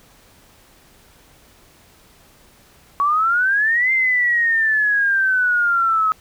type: exponential two-way sweep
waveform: sine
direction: up then down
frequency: 1118 to 2098 to 1272 Hz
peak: -14 dBFS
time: 3-6.12 s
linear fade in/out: 0 ms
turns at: 3.92 s
effects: pink hiss -51 dBFS RMS until 6.2 s